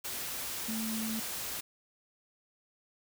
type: tone in noise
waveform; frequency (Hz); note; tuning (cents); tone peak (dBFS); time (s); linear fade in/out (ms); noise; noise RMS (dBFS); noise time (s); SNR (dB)
sine; 222.1; A3; +16; -34; 0.68-1.2; 10; white; -38; 0.04-1.61; +1
effects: none